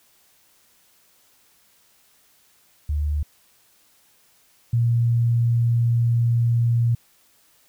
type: tone pair in turn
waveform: sine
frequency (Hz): 74.2 / 117.79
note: D2 / A#2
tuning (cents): +18 / +18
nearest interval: minor sixth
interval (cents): 800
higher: second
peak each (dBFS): -20 / -16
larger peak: second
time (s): 2.89-3.23 / 4.73-6.95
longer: second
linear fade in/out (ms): 5
effects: white hiss -59 dBFS RMS until 7.68 s